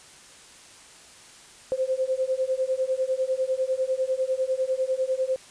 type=beating tone pair; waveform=sine; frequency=516 / 526 Hz; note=C5 / C5; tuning=-24 / +9 cents; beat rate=10 Hz; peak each=-26 dBFS; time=1.72-5.36 s; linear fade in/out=0 ms; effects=white hiss -49 dBFS RMS until 5.5 s + resampled to 22050 Hz